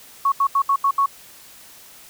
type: tone bursts at uneven times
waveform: sine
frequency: 1108.7 Hz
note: C#6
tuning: in tune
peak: -14 dBFS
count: 6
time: 0.25-0.32 / 0.4-0.47 / 0.55-0.62 / 0.69-0.76 / 0.84-0.91 / 0.98-1.06 s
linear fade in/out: 5 ms
effects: white hiss -45 dBFS RMS until 2.09 s